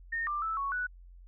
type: tone with pitch steps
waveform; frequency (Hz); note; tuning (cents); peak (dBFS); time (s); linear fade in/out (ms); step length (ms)
sine; 1834 / 1185 / 1315 / 1111 / 1479; A#6 / D6 / E6 / C#6 / F#6; -29 / +15 / -5 / +4 / -1; -30; 0.12-0.87; 10; 150
effects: added 44 Hz sine -49 dBFS peak until 1.27 s